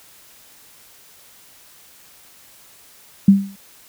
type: tone with exponential decay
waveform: sine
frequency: 196.9 Hz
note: G3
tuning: 8 cents sharp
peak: -3 dBFS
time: 3.28-3.56 s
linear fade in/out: 5 ms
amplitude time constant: 60 ms
effects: white hiss -48 dBFS RMS until 3.88 s